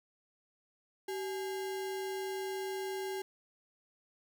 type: tone with sample-and-hold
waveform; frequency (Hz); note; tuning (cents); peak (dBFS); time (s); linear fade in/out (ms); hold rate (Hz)
sine; 382.9; G4; -41; -35; 1.08-3.22; 5; 1225
effects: none